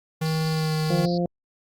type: tone with pitch glide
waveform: square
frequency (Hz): 158.7 to 156.06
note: D#3 to D#3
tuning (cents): +35 to +6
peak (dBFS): -23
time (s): 0.21-1.06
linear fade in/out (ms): 10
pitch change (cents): -29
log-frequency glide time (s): 0.5-0.75
type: band-pass noise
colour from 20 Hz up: white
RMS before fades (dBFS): -39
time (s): 0.25-1.18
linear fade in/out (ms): 5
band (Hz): 4200 to 4900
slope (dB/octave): 96
type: harmonic tone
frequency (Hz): 174.61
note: F3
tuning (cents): 0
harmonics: 1 / 2 / 3 / 4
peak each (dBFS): -23 / -28 / -28 / -32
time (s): 0.9-1.26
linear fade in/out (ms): 2
effects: Opus 48 kbps